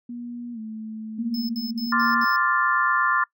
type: tone with pitch glide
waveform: sine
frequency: 240 to 218.8 Hz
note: B3 to A3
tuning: -49 to -9 cents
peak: -31 dBFS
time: 0.09-1.87 s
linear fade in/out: 5 ms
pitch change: -160 cents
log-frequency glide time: 0.53-0.59 s
type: tone with tremolo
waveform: sine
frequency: 234.7 Hz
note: A#3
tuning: 12 cents sharp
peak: -24 dBFS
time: 1.18-2.25 s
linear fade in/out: 10 ms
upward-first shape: sine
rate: 1.5 Hz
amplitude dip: 40%
type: tone bursts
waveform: square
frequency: 5210 Hz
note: E8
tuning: 21 cents flat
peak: -33 dBFS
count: 5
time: 1.34-2.362 s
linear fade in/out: 2 ms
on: 150 ms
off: 68 ms
type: chord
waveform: sine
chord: D minor seventh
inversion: third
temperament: equal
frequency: 1046.5 / 1174.7 / 1396.9 / 1760 Hz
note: C6 / D6 / F6 / A6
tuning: 0 / 0 / 0 / 0 cents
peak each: -24 dBFS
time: 1.92-3.24 s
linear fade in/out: 5 ms
effects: noise-tail reverb RT60 0.1 s tail -23 dB re dry